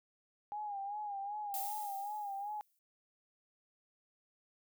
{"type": "tone with vibrato", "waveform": "sine", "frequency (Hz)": 816, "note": "G#5", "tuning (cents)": -31, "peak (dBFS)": -38, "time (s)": [0.52, 2.61], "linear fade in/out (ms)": 0, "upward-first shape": "sine", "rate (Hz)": 2.6, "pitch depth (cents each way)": 66}
{"type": "noise with exponential decay", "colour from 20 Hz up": "violet", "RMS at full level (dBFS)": -39, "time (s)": [1.54, 2.79], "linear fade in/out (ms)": 0, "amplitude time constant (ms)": 270}
{"effects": []}